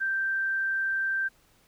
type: tone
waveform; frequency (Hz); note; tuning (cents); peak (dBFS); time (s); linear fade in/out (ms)
sine; 1568; G6; 0; -25; 0-1.29; 20
effects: pink hiss -63 dBFS RMS until 1.67 s